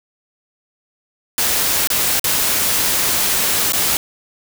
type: noise with dropouts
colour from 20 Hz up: white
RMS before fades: -17 dBFS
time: 1.38-3.97 s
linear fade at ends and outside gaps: 1 ms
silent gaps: 1.873-1.902 / 2.196-2.242 / 3.722-3.733 s
effects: none